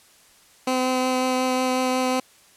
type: tone with vibrato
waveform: 15% pulse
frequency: 256.3 Hz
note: C4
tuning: 36 cents flat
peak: -14 dBFS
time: 0.67-2.2 s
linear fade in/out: 5 ms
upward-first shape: triangle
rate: 5.5 Hz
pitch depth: 11 cents each way
effects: white hiss -54 dBFS RMS until 2.56 s + low-pass 11000 Hz 12 dB/octave